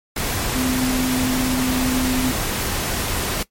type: tone in noise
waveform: sine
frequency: 255.5 Hz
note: C4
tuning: 41 cents flat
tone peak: -19 dBFS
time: 0.55-2.32 s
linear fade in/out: 5 ms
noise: pink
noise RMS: -23 dBFS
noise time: 0.16-3.43 s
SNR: +1 dB
effects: noise-tail reverb RT60 0.1 s tail -18 dB re dry + MP3 64 kbps